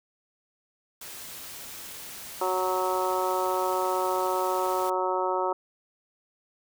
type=noise; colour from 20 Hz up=white; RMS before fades=-41 dBFS; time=1.01-4.9 s; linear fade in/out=5 ms
type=harmonic tone; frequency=185 Hz; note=F#3; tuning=in tune; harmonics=2 / 3 / 4 / 5 / 6 / 7; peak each=-30 / -31 / -33 / -29 / -35 / -33 dBFS; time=2.41-5.53 s; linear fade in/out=5 ms
effects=none